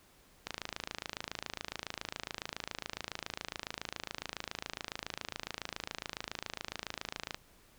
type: click train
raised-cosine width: 0.2 ms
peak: -19 dBFS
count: 188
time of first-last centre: 0.47-7.345 s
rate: 27.2 Hz
effects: pink hiss -63 dBFS RMS until 7.78 s